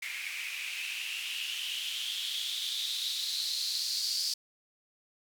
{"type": "noise with band-pass filter sweep", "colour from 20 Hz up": "blue", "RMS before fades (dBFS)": -35, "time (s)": [0.02, 4.34], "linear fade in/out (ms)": 5, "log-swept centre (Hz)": [2200, 4800], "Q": 6.5, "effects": []}